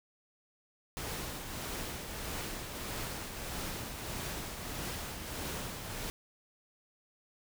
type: noise with tremolo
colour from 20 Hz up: pink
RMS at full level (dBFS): -38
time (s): 0.97-6.1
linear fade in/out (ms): 0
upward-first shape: triangle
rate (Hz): 1.6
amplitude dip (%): 45
effects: none